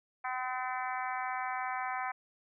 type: harmonic tone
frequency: 254.7 Hz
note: C4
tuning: 46 cents flat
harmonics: 3 / 4 / 5 / 6 / 7 / 8 / 9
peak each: -37 / -39 / -41 / -43 / -44 / -45 / -46 dBFS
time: 0.24-2.12 s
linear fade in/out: 10 ms
effects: none